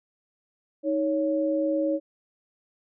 sine tone pair together, 314.1 / 557 Hz, D#4 / C#5, +16 / +8 cents, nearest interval minor seventh, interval 992 cents, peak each -25 dBFS, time 0.83-2 s, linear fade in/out 50 ms, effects none

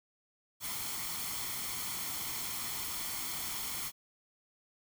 white noise with comb filter, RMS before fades -38 dBFS, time 0.6-3.92 s, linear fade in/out 50 ms, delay 0.92 ms, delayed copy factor +0.55, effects none

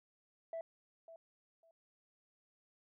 sine tone with echo, 659.3 Hz, E5, in tune, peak -38 dBFS, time 0.53-0.61 s, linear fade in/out 2 ms, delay 550 ms, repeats 2, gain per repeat -14 dB, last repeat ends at 1.71 s, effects tanh soft clip ceiling -37 dBFS

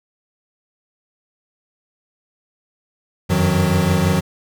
square tone cluster, 88.9 / 95.3 / 156.8 / 182.4 / 375.6 Hz, F2 / G2 / D#3 / F#3 / F#4, +31 / -48 / +14 / -24 / +26 cents, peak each -22 / -24 / -20 / -19 / -28 dBFS, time 3.29-4.21 s, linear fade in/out 20 ms, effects none

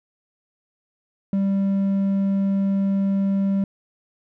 sine tone with hard clipping, 196 Hz, G3, in tune, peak -19 dBFS, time 1.33-3.64 s, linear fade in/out 2 ms, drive 3 dB, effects none

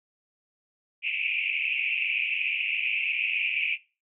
white band-pass noise, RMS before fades -28 dBFS, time 1.02-3.78 s, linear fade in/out 50 ms, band 2300 to 2700 Hz, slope 96 dB/octave, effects noise-tail reverb RT60 0.3 s tail -19 dB re dry

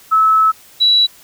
sine tone pair in turn, 1300 / 3923 Hz, E6 / B7, -24 / -12 cents, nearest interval octave + perfect fifth, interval 1912 cents, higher second, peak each -8 dBFS, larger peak neither, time 0.11-0.52 / 0.8-1.07 s, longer first, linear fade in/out 20 ms, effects white hiss -44 dBFS RMS until 1.23 s

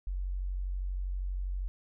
sine tone, 46.25 Hz, F#1, in tune, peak -31 dBFS, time 0.07-1.68 s, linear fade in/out 0 ms, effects none

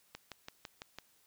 click train, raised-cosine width 0.2 ms, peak -26 dBFS, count 6, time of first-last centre 0.15-0.986 s, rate 5.98 Hz, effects white hiss -69 dBFS RMS until 1.26 s

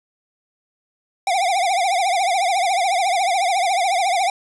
square tone with vibrato, 740 Hz, F#5, in tune, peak -17 dBFS, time 1.27-4.3 s, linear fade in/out 2 ms, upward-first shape triangle, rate 14 Hz, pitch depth 170 cents each way, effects resampled to 24000 Hz + 9-bit

